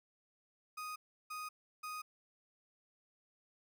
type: tone bursts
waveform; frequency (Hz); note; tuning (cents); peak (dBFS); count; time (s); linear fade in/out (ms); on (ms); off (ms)
35% pulse; 1244.5; D#6; 0; -40; 3; 0.77-2.02; 10; 190; 340
effects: none